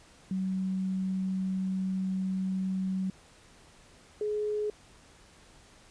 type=tone pair in turn; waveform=sine; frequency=188.7 / 421.1 Hz; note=F#3 / G#4; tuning=+34 / +24 cents; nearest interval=octave + major second; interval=1390 cents; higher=second; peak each=-28 dBFS; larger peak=neither; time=0.31-3.1 / 4.21-4.7 s; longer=first; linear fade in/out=2 ms; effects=pink hiss -57 dBFS RMS until 5.9 s + resampled to 22050 Hz